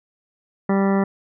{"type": "harmonic tone", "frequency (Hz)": 196, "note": "G3", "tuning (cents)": 0, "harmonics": [1, 2, 3, 4, 5, 6, 7, 9, 10], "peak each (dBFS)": [-17, -23, -27, -29, -31, -33, -34, -36, -37], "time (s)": [0.69, 1.04], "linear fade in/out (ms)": 5, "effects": []}